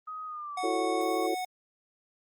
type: tone with pitch glide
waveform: sine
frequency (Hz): 1256 to 1106.1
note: D#6 to C#6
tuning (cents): +16 to -4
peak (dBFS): -36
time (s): 0.07-1.27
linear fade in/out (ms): 10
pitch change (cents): -220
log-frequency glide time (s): 0.26-0.7
type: tone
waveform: square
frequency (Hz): 736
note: F#5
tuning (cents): -9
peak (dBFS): -32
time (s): 0.57-1.45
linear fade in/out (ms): 5
type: chord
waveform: sine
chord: F# minor seventh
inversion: third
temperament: just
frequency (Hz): 333 / 370 / 444 / 555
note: E4 / F#4 / A4 / C#5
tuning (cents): +18 / 0 / +16 / +2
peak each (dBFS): -32 / -33 / -33 / -36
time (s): 0.63-1.35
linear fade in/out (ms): 10
effects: Opus 32 kbps